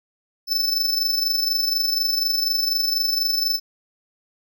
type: tone with amplitude modulation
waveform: square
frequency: 5274 Hz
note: E8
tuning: in tune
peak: -17 dBFS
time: 0.47-3.6 s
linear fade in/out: 50 ms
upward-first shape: sine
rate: 24.1 Hz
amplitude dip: 55%
effects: none